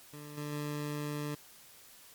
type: tone with level steps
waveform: 20% pulse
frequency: 147.8 Hz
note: D3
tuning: 11 cents sharp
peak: -40 / -32 / -30 dBFS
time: 0.13-1.35 s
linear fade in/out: 5 ms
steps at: 0.37 / 0.52 s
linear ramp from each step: 10 ms
effects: white hiss -56 dBFS RMS until 2.14 s + MP3 96 kbps